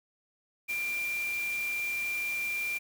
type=tone in noise; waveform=sine; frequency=2378 Hz; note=D7; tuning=21 cents sharp; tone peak=-30 dBFS; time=0.68-2.79 s; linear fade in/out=20 ms; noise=white; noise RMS=-43 dBFS; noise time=0.68-2.79 s; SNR=+10 dB; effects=none